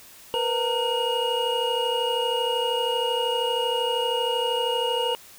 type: tone cluster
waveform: triangle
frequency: 469.2 / 502 / 918 / 2873 Hz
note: A#4 / B4 / A#5 / F7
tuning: +11 / +28 / -27 / +48 cents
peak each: -26 dBFS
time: 0.34-5.15 s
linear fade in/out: 0 ms
effects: white hiss -48 dBFS RMS until 5.38 s